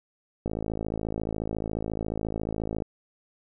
click train, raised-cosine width 2 ms, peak -17 dBFS, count 129, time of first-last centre 0.46-2.822 s, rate 54.2 Hz, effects none

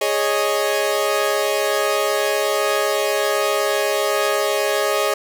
sawtooth chord, Ab suspended fourth, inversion none, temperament equal, 415.3 / 554.4 / 622.3 Hz, Ab4 / Db5 / Eb5, 0 / 0 / 0 cents, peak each -18 dBFS, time 0.01-5.14 s, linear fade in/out 5 ms, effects none

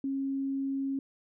sine tone, 272.1 Hz, C#4, 32 cents flat, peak -29 dBFS, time 0.04-0.99 s, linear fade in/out 2 ms, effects none

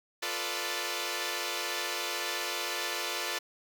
5% pulse chord, B half-diminished seventh, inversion second, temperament equal, 349.2 / 440 / 493.9 / 587.3 Hz, F4 / A4 / B4 / D5, 0 / 0 / 0 / 0 cents, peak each -26 dBFS, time 0.22-3.39 s, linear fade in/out 10 ms, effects none

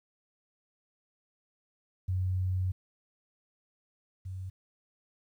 sine tone pair in turn, 92.6 / 93.78 Hz, F#2 / F#2, +2 / +24 cents, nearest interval unison, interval 22 cents, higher second, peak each -27 / -36 dBFS, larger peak first, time 2.08-2.72 / 4.25-4.5 s, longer first, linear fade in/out 10 ms, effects 11-bit

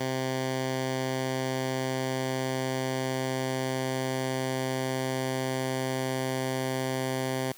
10% pulse tone with low-pass filter sweep, 130.81 Hz, C3, in tune, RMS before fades -30 dBFS, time 0-7.52 s, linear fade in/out 5 ms, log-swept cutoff 6900 to 12000 Hz, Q 0.96, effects white hiss -52 dBFS RMS until 7.57 s + high-pass 80 Hz 12 dB/octave

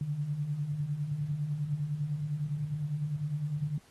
sine beating tone pair, 139.8 / 149.7 Hz, C#3 / D3, +15 / +33 cents, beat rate 9.9 Hz, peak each -38 / -31 dBFS, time 0.01-3.78 s, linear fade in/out 2 ms, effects pink hiss -62 dBFS RMS until 3.9 s + AAC 32 kbps

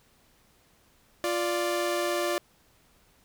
sawtooth tone pair together, 349.2 / 587.3 Hz, F4 / D5, 0 / 0 cents, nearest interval major sixth, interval 900 cents, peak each -25 dBFS, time 1.24-2.38 s, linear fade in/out 0 ms, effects pink hiss -63 dBFS RMS until 3.24 s

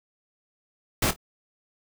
pink noise with echo, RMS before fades -23 dBFS, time 1.02-1.11 s, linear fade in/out 5 ms, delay 26 ms, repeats 2, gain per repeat -13 dB, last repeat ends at 1.162 s, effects none

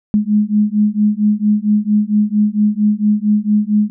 sine beating tone pair, 207.7 / 212.1 Hz, G#3 / G#3, 0 / +37 cents, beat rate 4.4 Hz, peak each -14 dBFS, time 0.14-3.9 s, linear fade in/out 0 ms, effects none

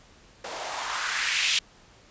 blue noise with band-pass filter sweep, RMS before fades -28 dBFS, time 0.44-1.59 s, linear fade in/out 5 ms, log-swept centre 500 to 3100 Hz, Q 2.2, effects pink hiss -55 dBFS RMS until 2.1 s + resampled to 16000 Hz

